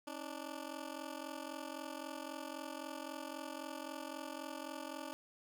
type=ring-modulated tone; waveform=15% pulse; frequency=293.7 Hz; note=D4; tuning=in tune; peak=-34 dBFS; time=0.07-5.13 s; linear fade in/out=0 ms; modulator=21.9 Hz; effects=none